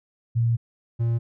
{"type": "tone pair in turn", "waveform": ["sine", "triangle"], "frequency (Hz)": [116.54, 116.54], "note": ["A#2", "A#2"], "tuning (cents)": [0, 0], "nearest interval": "unison", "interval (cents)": 0, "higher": "neither", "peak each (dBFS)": -18, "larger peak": "neither", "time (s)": [[0.35, 0.57], [0.99, 1.19]], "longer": "first", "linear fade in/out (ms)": 20, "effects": []}